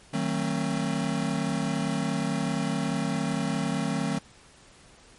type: chord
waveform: square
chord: D# diminished seventh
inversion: none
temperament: just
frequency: 155.56 / 186.68 / 224 / 268.8 Hz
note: D#3 / F#3 / A3 / C4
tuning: 0 / +16 / +31 / +47 cents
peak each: -32 dBFS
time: 0.13-4.19 s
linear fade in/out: 10 ms
effects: pink hiss -54 dBFS RMS until 5.18 s + MP3 48 kbps